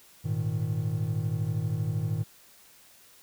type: chord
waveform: triangle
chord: Ab suspended second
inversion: none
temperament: equal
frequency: 103.83 / 116.54 / 155.56 Hz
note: Ab2 / Bb2 / Eb3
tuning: 0 / 0 / 0 cents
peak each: -29 dBFS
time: 0.24-2.24 s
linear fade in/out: 20 ms
effects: white hiss -56 dBFS RMS until 3.22 s